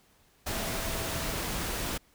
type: tone in noise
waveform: sine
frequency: 659.3 Hz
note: E5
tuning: in tune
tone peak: -43 dBFS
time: 0.51-1.33 s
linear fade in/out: 10 ms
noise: pink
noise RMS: -33 dBFS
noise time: 0.46-1.98 s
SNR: -13 dB
effects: pink hiss -64 dBFS RMS until 2.14 s